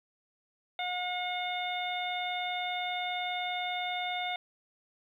harmonic tone, 721 Hz, F#5, 45 cents flat, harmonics 1 / 2 / 3 / 4 / 5, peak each -34 / -44 / -37 / -46 / -38 dBFS, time 0.79-4.36 s, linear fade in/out 2 ms, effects 11-bit

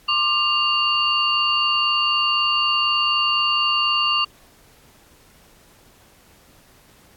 sine tone cluster, 1068 / 1192 / 2799 / 4509 Hz, C6 / D6 / F7 / C#8, +35 / +25 / +3 / +29 cents, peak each -28 / -22 / -19 / -26 dBFS, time 0.08-4.25 s, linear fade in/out 10 ms, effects pink hiss -53 dBFS RMS until 7.16 s + AAC 64 kbps

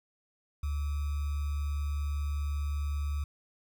sine tone with sample-and-hold, 72.6 Hz, D2, 19 cents flat, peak -29 dBFS, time 0.63-3.24 s, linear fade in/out 5 ms, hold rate 1225 Hz, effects none

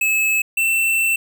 square tone pair in turn, 2595 / 2682 Hz, E7 / E7, -28 / +29 cents, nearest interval minor second, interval 57 cents, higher second, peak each -16 dBFS, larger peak neither, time 0.01-0.42 / 0.57-1.16 s, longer second, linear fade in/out 5 ms, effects none

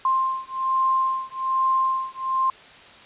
sine beating tone pair, 1052 / 1053.2 Hz, C6 / C6, +9 / +11 cents, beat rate 1.2 Hz, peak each -23 dBFS, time 0.05-2.5 s, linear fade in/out 2 ms, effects white hiss -46 dBFS RMS until 3.05 s + resampled to 8000 Hz

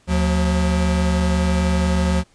square tone pair together, 75.4 / 179.9 Hz, D2 / F#3, +46 / -48 cents, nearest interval octave + minor third, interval 1506 cents, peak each -19 / -20 dBFS, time 0.07-2.24 s, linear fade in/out 50 ms, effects pink hiss -57 dBFS RMS until 2.34 s + resampled to 22050 Hz

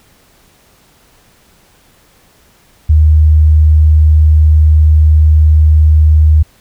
sine tone, 77.1 Hz, D#2, 15 cents flat, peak -3 dBFS, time 2.89-6.43 s, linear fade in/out 10 ms, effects pink hiss -48 dBFS RMS until 6.6 s

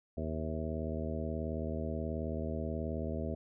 harmonic tone with a mistuned harmonic, 78.6 Hz, D#2, 18 cents sharp, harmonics 1 / 2 / 3 / 4 / 5 / 6 / 7 / 8, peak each -38 / -42 / -40 / -46 / -44 / -46 / -45 / -44 dBFS, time 0.17-3.35 s, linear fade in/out 5 ms, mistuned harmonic 8, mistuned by +62 cents, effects none

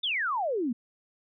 sine exponential sweep, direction down, 3664 to 220 Hz, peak -26 dBFS, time 0.03-0.73 s, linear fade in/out 10 ms, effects none

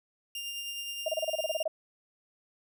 sawtooth tone with tremolo, 2800 Hz, F7, 4 cents sharp, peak -31 dBFS, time 0.35-1.63 s, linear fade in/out 2 ms, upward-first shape triangle, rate 9.6 Hz, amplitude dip 35%
sine tone bursts, 636 Hz, D#5, 38 cents sharp, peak -26 dBFS, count 12, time 1.06-1.679 s, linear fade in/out 5 ms, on 25 ms, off 29 ms
effects none

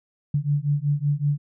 sine beating tone pair, 142.5 / 147.8 Hz, C#3 / D3, +48 / +11 cents, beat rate 5.3 Hz, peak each -23 dBFS, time 0.34-1.38 s, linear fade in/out 5 ms, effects none

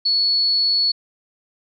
sine tone, 4402 Hz, C#8, 13 cents flat, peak -15 dBFS, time 0.05-0.92 s, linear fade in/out 10 ms, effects none

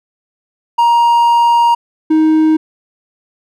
triangle tone pair in turn, 941 / 314 Hz, A#5 / D#4, +16 / +16 cents, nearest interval octave + perfect fifth, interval 1900 cents, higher first, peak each -5 dBFS, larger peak neither, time 0.78-1.75 / 2.1-2.57 s, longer first, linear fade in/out 10 ms, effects none

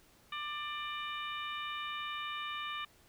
harmonic tone with a mistuned harmonic, 593 Hz, D5, 17 cents sharp, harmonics 2 / 3 / 4 / 5 / 6, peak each -40 / -46 / -44 / -45 / -47 dBFS, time 0.32-2.85 s, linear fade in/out 5 ms, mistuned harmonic 6, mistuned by +47 cents, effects pink hiss -64 dBFS RMS until 3.08 s

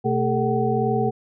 sine tone cluster, 124.8 / 222.4 / 406.5 / 448.8 / 754 Hz, B2 / A3 / G#4 / A4 / F#5, +19 / +19 / -37 / +34 / +32 cents, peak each -25 dBFS, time 0.04-1.11 s, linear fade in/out 20 ms, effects none

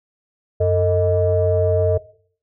sine tone cluster, 93.4 / 447.1 / 626 Hz, F#2 / A4 / D#5, +17 / +28 / +10 cents, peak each -18 dBFS, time 0.6-1.98 s, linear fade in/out 10 ms, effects noise-tail reverb RT60 0.5 s tail -18 dB re dry + tanh soft clip ceiling -6 dBFS

